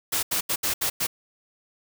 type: noise bursts at uneven times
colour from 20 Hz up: white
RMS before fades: -25 dBFS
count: 6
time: 0.12-0.23 / 0.31-0.41 / 0.49-0.56 / 0.63-0.74 / 0.81-0.9 / 1-1.07 s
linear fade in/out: 10 ms
effects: none